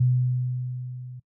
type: tone with level ramp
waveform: sine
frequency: 125.6 Hz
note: B2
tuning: 30 cents sharp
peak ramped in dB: -16 to -37 dBFS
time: 0-1.2 s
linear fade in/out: 10 ms
effects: noise-tail reverb RT60 0.1 s tail -21 dB re dry